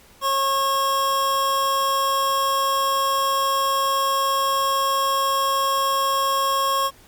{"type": "tone pair together", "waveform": "square", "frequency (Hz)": [543.9, 1090], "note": ["C#5", "C#6"], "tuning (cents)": [-33, -29], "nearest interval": "octave", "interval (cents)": 1204, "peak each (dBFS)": [-28, -20], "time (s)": [0.21, 6.91], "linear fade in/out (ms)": 50, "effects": ["pink hiss -51 dBFS RMS until 7.07 s", "Opus 48 kbps"]}